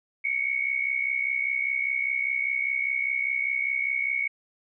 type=tone pair together; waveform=sine; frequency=2188 / 2253 Hz; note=C#7 / C#7; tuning=-23 / +28 cents; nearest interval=minor second; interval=51 cents; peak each=-27 dBFS; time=0.24-4.28 s; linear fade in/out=10 ms; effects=none